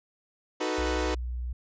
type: chord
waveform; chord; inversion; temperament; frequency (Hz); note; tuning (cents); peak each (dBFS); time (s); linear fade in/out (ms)
sawtooth; B dominant seventh; first; equal; 311.1 / 370 / 440 / 493.9; D#4 / F#4 / A4 / B4; 0 / 0 / 0 / 0; -28 / -29 / -31 / -29; 0.6-1.15; 10
type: tone with vibrato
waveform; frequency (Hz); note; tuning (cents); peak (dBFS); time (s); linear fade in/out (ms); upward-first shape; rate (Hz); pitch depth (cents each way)
sine; 61; B1; -21; -30; 0.78-1.53; 5; triangle; 20; 53
effects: resampled to 16000 Hz